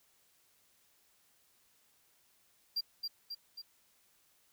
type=tone with echo; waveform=triangle; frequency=4748 Hz; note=D8; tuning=18 cents sharp; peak=-30 dBFS; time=2.76-2.81 s; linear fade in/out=10 ms; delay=270 ms; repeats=3; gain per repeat=-4 dB; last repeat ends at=3.62 s; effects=white hiss -70 dBFS RMS until 4.52 s